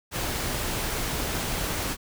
pink noise, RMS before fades -29 dBFS, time 0.11-1.97 s, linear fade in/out 50 ms, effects none

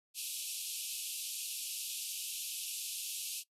white band-pass noise, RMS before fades -41 dBFS, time 0.14-3.44 s, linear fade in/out 50 ms, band 2500 to 13000 Hz, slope 96 dB/octave, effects noise-tail reverb RT60 0.1 s tail -19 dB re dry

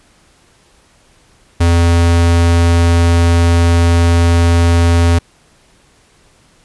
square tone, 85.1 Hz, F2, 44 cents flat, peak -8 dBFS, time 1.6-5.19 s, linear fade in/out 10 ms, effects pink hiss -50 dBFS RMS until 6.64 s + resampled to 24000 Hz

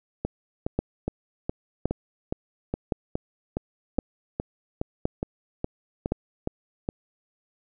two click trains, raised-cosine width 2 ms, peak -10 / -13 dBFS, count 6 / 17, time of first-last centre 0.79-6.12 / 0.25-6.889 s, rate 0.938 / 2.41 Hz, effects none

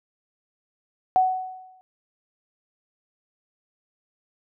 sine tone with exponential decay, 746 Hz, F#5, 14 cents sharp, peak -13 dBFS, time 1.16-1.81 s, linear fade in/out 0 ms, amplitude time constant 140 ms, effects none

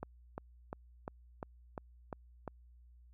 click train, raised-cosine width 1 ms, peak -26 dBFS, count 8, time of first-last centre 0.03-2.478 s, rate 2.86 Hz, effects added 60 Hz sine -57 dBFS peak until 3.13 s

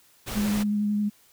pink noise, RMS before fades -33 dBFS, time 0.26-0.64 s, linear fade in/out 20 ms
sine tone with vibrato, 207.7 Hz, G#3, in tune, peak -22 dBFS, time 0.35-1.1 s, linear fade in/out 20 ms, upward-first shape sine, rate 11 Hz, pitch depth 16 cents each way
effects white hiss -59 dBFS RMS until 1.32 s

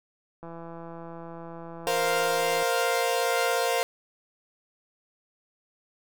click train, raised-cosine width 1 ms, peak -28 dBFS, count 368, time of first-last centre 0.43-2.628 s, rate 167 Hz
sawtooth chord, Bb suspended second, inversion none, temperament equal, 466.2 / 523.3 / 698.5 Hz, Bb4 / C5 / F5, 0 / 0 / 0 cents, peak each -24 dBFS, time 1.87-3.83 s, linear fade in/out 0 ms
effects none

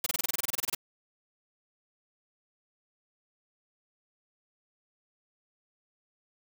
white noise bursts, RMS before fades -29 dBFS, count 15, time 0.04-0.749 s, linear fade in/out 5 ms, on 23 ms, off 26 ms, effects none

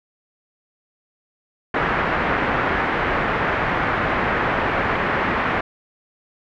white low-pass noise, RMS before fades -21 dBFS, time 1.74-5.61 s, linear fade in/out 5 ms, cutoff 1900 Hz, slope 24 dB/octave, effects none

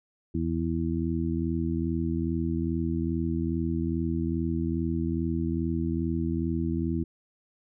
harmonic tone, 82.41 Hz, E2, in tune, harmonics 1 / 2 / 3 / 4, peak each -31 / -31 / -31 / -31 dBFS, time 0.34-7.04 s, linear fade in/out 10 ms, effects none

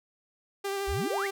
sawtooth tone with vibrato, 395.3 Hz, G4, 15 cents sharp, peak -26 dBFS, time 0.64-1.31 s, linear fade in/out 10 ms, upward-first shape sine, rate 12 Hz, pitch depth 21 cents each way
sine exponential sweep, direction up, 45.83 to 2489 Hz, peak -30 dBFS, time 0.87-1.28 s, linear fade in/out 20 ms
effects none

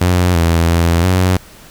sawtooth tone with pitch steps, 89.5 / 83.6 / 84.5 / 92 Hz, F2 / E2 / E2 / F#2, +43 / +25 / +43 / -9 cents, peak -6 dBFS, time 0.01-1.37 s, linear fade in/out 5 ms, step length 340 ms, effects pink hiss -40 dBFS RMS until 1.7 s

